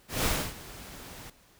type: noise with ADSR envelope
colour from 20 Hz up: pink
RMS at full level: -26 dBFS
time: 0.08-1.3 s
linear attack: 170 ms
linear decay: 280 ms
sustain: -19 dB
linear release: 4 ms
effects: pink hiss -60 dBFS RMS until 1.59 s